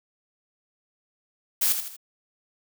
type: noise with echo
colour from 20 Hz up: blue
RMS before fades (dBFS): -22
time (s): 1.61-1.73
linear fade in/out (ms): 10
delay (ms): 79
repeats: 3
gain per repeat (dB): -7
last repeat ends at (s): 1.967
effects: none